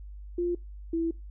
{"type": "tone pair in turn", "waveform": "sine", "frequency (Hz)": [349.2, 330.9], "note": ["F4", "E4"], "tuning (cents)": [0, 7], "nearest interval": "minor second", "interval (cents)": 93, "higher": "first", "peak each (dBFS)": -25, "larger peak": "neither", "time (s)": [[0.38, 0.55], [0.93, 1.11]], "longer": "second", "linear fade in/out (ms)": 5, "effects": ["noise-tail reverb RT60 0.2 s tail -22 dB re dry", "added 50 Hz sine -40 dBFS peak until 1.3 s"]}